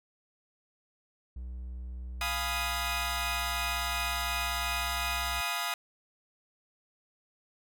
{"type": "tone with pitch glide", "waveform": "triangle", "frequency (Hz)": [61.74, 62.93], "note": ["B1", "B1"], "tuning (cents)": [0, 33], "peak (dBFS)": -35, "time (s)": [1.36, 5.41], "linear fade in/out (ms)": 5, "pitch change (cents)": 33, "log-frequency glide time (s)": [4.81, 4.86]}
{"type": "chord", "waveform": "15% pulse", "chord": "F half-diminished seventh", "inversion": "none", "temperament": "equal", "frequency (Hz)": [698.5, 830.6, 987.8, 1244.5], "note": ["F5", "Ab5", "Cb6", "Eb6"], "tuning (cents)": [0, 0, 0, 0], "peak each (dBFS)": [-30, -32, -31, -28], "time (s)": [2.21, 5.74], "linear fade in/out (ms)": 2}
{"effects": []}